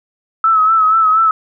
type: tone with vibrato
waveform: sine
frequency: 1299 Hz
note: E6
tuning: 26 cents flat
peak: -8 dBFS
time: 0.44-1.31 s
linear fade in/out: 2 ms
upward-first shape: sine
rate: 4.2 Hz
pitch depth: 46 cents each way
effects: none